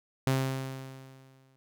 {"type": "tone with exponential decay", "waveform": "sawtooth", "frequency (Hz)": 132.8, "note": "C3", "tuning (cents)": 26, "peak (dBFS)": -19, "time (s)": [0.27, 1.56], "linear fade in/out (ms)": 0, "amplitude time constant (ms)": 280, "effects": []}